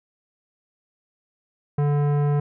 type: tone with tanh clipping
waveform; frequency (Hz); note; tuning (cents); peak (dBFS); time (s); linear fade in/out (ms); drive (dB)
sine; 145.4; D3; -17; -20; 1.78-2.4; 5; 16
effects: none